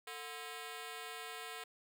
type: ring-modulated tone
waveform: 10% pulse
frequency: 587.3 Hz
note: D5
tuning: in tune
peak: -33 dBFS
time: 0.07-1.64 s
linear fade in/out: 5 ms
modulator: 139 Hz
effects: none